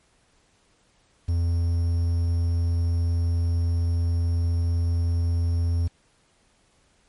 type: tone with quantisation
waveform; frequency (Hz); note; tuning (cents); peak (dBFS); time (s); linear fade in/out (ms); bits
triangle; 85; F2; -46; -18; 1.28-5.88; 10; 8
effects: pink hiss -63 dBFS RMS until 7.08 s + MP3 48 kbps